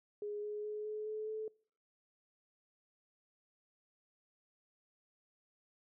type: tone with pitch steps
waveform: sine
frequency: 415.3 / 419.2 / 423 / 427 / 430.9 / 434.9 Hz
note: G#4 / G#4 / G#4 / G#4 / A4 / A4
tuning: 0 / +16 / +32 / +48 / -36 / -20 cents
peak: -38 dBFS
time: 0.22-1.48 s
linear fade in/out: 2 ms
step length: 210 ms
effects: noise-tail reverb RT60 0.5 s tail -25 dB re dry